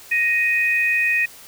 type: tone pair together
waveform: sine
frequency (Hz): 1870 / 2496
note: A#6 / D#7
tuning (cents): +5 / +5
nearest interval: perfect fourth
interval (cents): 500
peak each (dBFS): -20 / -18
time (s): 0.11-1.26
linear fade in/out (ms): 10
effects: white hiss -43 dBFS RMS until 1.47 s